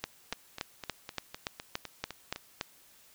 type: two click trains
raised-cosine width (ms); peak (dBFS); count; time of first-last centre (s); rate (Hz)
0.2; -22 / -15; 9 / 10; 0.33-2.36 / 0.04-2.611; 3.94 / 3.5
effects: white hiss -60 dBFS RMS until 3.14 s